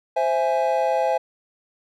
triangle chord, C augmented, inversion none, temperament equal with one note detuned, 523.3 / 661.5 / 830.6 Hz, C5 / E5 / G#5, 0 / +6 / 0 cents, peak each -21 dBFS, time 0.16-1.18 s, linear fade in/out 10 ms, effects none

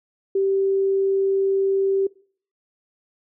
sine tone, 389.3 Hz, G4, 12 cents flat, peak -17 dBFS, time 0.35-2.07 s, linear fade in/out 5 ms, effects noise-tail reverb RT60 0.5 s tail -22 dB re dry

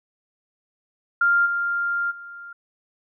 sine tone with level steps, 1396.9 Hz, F6, in tune, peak -15 / -21 / -36 dBFS, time 1.21-2.53 s, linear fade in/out 5 ms, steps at 1.45 / 2.1 s, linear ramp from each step 20 ms, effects none

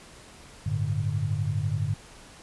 sine chord, G suspended second, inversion none, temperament equal, 98 / 110 / 146.83 Hz, G2 / A2 / D3, 0 / 0 / 0 cents, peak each -29 dBFS, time 0.66-1.94 s, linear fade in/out 5 ms, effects pink hiss -49 dBFS RMS until 2.42 s + resampled to 24000 Hz

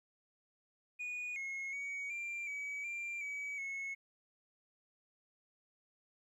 sine tone with pitch steps, 2461 / 2166 / 2249 / 2372 / 2277 / 2373 / 2277 / 2188 Hz, D#7 / C#7 / C#7 / D7 / C#7 / D7 / C#7 / C#7, -20 / -41 / +24 / +17 / +46 / +17 / +46 / -23 cents, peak -36 dBFS, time 0.99-3.95 s, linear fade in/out 20 ms, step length 370 ms, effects tanh soft clip ceiling -38 dBFS + 13-bit

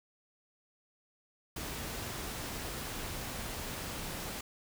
pink noise, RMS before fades -40 dBFS, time 1.56-4.41 s, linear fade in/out 5 ms, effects none

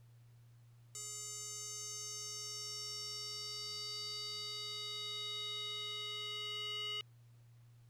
square tone with band-pass filter sweep, 419.7 Hz, G#4, 18 cents sharp, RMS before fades -44 dBFS, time 0.95-7.01 s, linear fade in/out 0 ms, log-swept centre 7300 to 3000 Hz, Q 5.2, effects added 118 Hz sine -59 dBFS peak until 7.89 s + pink hiss -75 dBFS RMS until 7.89 s

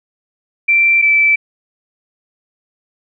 sine tone pair in turn, 2349 / 2321 Hz, D7 / D7, 0 / -21 cents, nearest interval unison, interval 21 cents, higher first, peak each -8 dBFS, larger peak neither, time 0.68-1.02 / 1.02-1.36 s, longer neither, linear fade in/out 10 ms, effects none

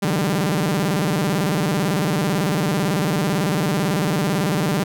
sawtooth tone with vibrato, 172.4 Hz, F3, 22 cents flat, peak -14 dBFS, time 0.02-4.84 s, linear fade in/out 10 ms, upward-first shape square, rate 18 Hz, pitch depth 250 cents each way, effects none

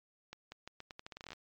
accelerating click train, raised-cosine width 0.2 ms, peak -28 dBFS, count 16, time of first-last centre 0.33-1.332 s, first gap 190 ms, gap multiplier 0.82, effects low-pass 6000 Hz 12 dB/octave + MP3 96 kbps

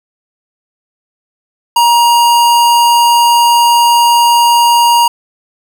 square tone, 945 Hz, A#5, 23 cents sharp, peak -6 dBFS, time 1.76-5.08 s, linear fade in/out 5 ms, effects none

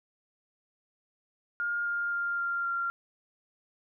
sine tone with pitch steps, 1415 / 1406.9 / 1398.7 / 1390.7 / 1382.7 Hz, F6 / F6 / F6 / F6 / F6, +22 / +12 / +2 / -8 / -18 cents, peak -28 dBFS, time 1.6-2.9 s, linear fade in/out 0 ms, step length 260 ms, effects none

